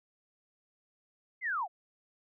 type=linear sweep; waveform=sine; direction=down; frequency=2144 to 644 Hz; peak=-30 dBFS; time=1.41-1.68 s; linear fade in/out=50 ms; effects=none